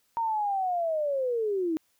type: linear sweep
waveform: sine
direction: down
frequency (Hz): 932 to 307.7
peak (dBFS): -25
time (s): 0.17-1.77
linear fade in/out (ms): 0
effects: white hiss -70 dBFS RMS until 1.99 s